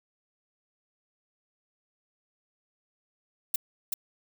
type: noise with echo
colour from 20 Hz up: violet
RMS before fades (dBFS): -25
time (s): 3.54-3.56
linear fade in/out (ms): 5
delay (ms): 380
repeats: 1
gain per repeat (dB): -4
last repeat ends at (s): 3.94
effects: none